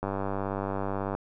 click train, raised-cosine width 1 ms, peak -17 dBFS, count 111, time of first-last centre 0.03-1.15 s, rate 98.2 Hz, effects none

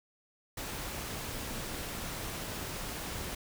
pink noise, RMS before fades -39 dBFS, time 0.57-3.35 s, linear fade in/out 5 ms, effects none

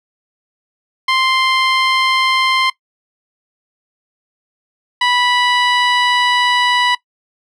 15% pulse tone pair in turn, 1046.5 / 983.2 Hz, C6 / B5, 0 / -8 cents, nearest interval minor second, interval 108 cents, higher first, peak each -5 dBFS, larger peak neither, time 1.08-2.7 / 5.01-6.95 s, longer second, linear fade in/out 5 ms, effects noise-tail reverb RT60 0.1 s tail -19 dB re dry + low-pass 5000 Hz 12 dB/octave

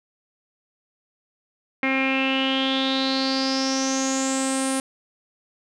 sawtooth tone with low-pass filter sweep, 266.3 Hz, C4, 31 cents sharp, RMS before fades -23 dBFS, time 1.83-4.8 s, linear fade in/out 2 ms, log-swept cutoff 2200 to 9600 Hz, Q 8.2, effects none

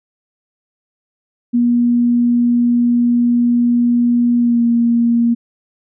sine tone with pitch glide, 240 to 234.9 Hz, B3 to A#3, -49 to +13 cents, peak -10 dBFS, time 1.53-5.35 s, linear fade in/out 20 ms, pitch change -38 cents, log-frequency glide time 4.38-4.62 s, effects none

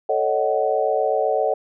sine chord, D# half-diminished seventh, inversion second, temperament equal with one note detuned, 440 / 554.4 / 622.3 / 749.5 Hz, A4 / C#5 / D#5 / F#5, 0 / 0 / 0 / +22 cents, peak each -23 dBFS, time 0.09-1.54 s, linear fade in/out 5 ms, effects none

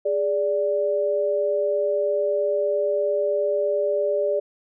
sine tone pair together, 413 / 584.1 Hz, G#4 / D5, -10 / -10 cents, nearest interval tritone, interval 600 cents, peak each -24 / -21 dBFS, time 0.05-4.4 s, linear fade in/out 10 ms, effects none

